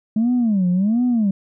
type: tone with vibrato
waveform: sine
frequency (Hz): 210.2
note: G#3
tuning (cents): +21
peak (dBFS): -13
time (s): 0.16-1.31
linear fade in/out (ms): 5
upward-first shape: sine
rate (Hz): 1.4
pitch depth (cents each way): 290
effects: tanh soft clip ceiling -12 dBFS